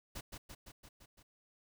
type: noise with echo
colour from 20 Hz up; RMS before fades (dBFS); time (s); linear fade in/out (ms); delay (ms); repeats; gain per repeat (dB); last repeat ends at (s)
pink; -44; 0.15-0.21; 10; 170; 6; -3; 1.23
effects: none